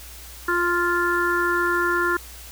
harmonic tone, 349.2 Hz, F4, in tune, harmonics 1 / 3 / 4 / 5, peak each -24 / -26 / -22 / -27 dBFS, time 0.48-2.17 s, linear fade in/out 5 ms, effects added 60 Hz sine -42 dBFS peak until 2.51 s + white hiss -42 dBFS RMS until 2.51 s

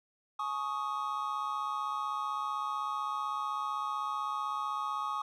triangle chord, Ab suspended fourth, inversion none, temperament equal with one note detuned, 846.1 / 1108.7 / 1244.5 Hz, Ab5 / Db6 / Eb6, +32 / 0 / 0 cents, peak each -38 / -34 / -34 dBFS, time 0.39-5.22 s, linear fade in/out 5 ms, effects none

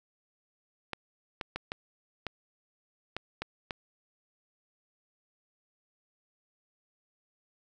clicks, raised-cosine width 0.3 ms, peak -18 dBFS, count 8, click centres 0.933 / 1.412 / 1.56 / 1.719 / 2.267 / 3.166 / 3.42 / 3.708 s, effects none

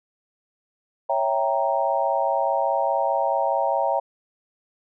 sine chord, C# diminished seventh, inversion none, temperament equal, 554.4 / 659.3 / 784 / 932.3 Hz, C#5 / E5 / G5 / Bb5, 0 / 0 / 0 / 0 cents, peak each -25 dBFS, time 1.09-4 s, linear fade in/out 10 ms, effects none

